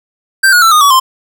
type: tone with pitch steps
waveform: square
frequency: 1568 / 1446.2 / 1333.8 / 1230.2 / 1134.7 / 1046.5 Hz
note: G6 / F#6 / E6 / D#6 / C#6 / C6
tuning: 0 / -40 / +20 / -20 / +40 / 0 cents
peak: -5 dBFS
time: 0.43-1 s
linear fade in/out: 10 ms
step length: 95 ms
effects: none